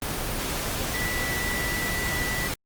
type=tone in noise; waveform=sine; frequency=1969 Hz; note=B6; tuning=6 cents flat; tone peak=-29 dBFS; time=0.94-2.48 s; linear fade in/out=2 ms; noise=pink; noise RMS=-29 dBFS; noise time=0.02-2.54 s; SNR=-3 dB; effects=Opus 24 kbps